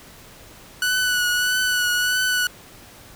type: tone with vibrato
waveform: sawtooth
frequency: 1480 Hz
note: F#6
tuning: in tune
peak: -15 dBFS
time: 0.82-2.47 s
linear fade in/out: 2 ms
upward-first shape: triangle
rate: 1.6 Hz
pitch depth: 32 cents each way
effects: pink hiss -45 dBFS RMS until 3.15 s